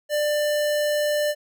square tone, 594 Hz, D5, 20 cents sharp, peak -21 dBFS, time 0.09-1.35 s, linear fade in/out 50 ms, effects none

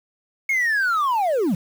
sine linear sweep, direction down, 2198 to 154.2 Hz, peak -15 dBFS, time 0.49-1.55 s, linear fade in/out 5 ms, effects tanh soft clip ceiling -17 dBFS + 7-bit

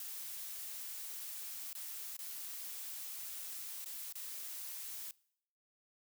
blue noise with dropouts, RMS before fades -45 dBFS, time 0-5.11 s, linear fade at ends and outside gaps 1 ms, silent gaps 1.73-1.751 / 2.167-2.19 / 3.845-3.859 / 4.125-4.154 s, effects noise-tail reverb RT60 0.7 s tail -23 dB re dry

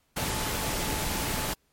sine tone in noise, 870 Hz, A5, 20 cents flat, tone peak -39 dBFS, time 0.16-1.54 s, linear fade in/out 10 ms, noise pink, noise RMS -30 dBFS, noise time 0.16-1.54 s, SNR -12 dB, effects pink hiss -70 dBFS RMS until 1.72 s + MP3 64 kbps

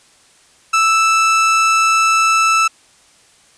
30% pulse tone, 1318.5 Hz, E6, in tune, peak -8 dBFS, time 0.73-2.68 s, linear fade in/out 10 ms, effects white hiss -50 dBFS RMS until 3.57 s + resampled to 22050 Hz

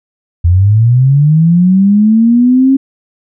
sine linear sweep, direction up, 82.41 to 272.4 Hz, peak -4 dBFS, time 0.44-2.77 s, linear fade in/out 10 ms, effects none

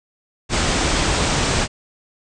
pink low-pass noise, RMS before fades -19 dBFS, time 0.49-1.68 s, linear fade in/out 50 ms, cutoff 8700 Hz, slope 96 dB/octave, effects none

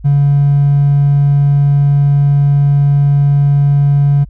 triangle tone with hard clipping, 142.1 Hz, C#3, 43 cents sharp, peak -7 dBFS, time 0.04-4.25 s, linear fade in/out 20 ms, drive 4 dB, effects added 50 Hz sine -30 dBFS peak until 4.29 s

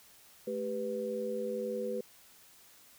sine tone cluster, 217.4 / 393.7 / 495.4 Hz, A3 / G4 / B4, -21 / +8 / +5 cents, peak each -40 / -38 / -35 dBFS, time 0.47-2.01 s, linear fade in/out 5 ms, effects white hiss -59 dBFS RMS until 2.98 s

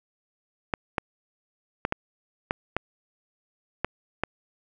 clicks, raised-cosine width 0.5 ms, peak -9 dBFS, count 8, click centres 0.738 / 0.982 / 1.851 / 1.924 / 2.509 / 2.766 / 3.846 / 4.236 s, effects none

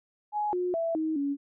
sine tone with pitch steps, 838 / 359.9 / 663 / 315.9 / 282.1 Hz, G#5 / F#4 / E5 / D#4 / C#4, +15 / -48 / +10 / +26 / +30 cents, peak -26 dBFS, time 0.32-1.37 s, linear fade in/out 50 ms, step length 210 ms, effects none

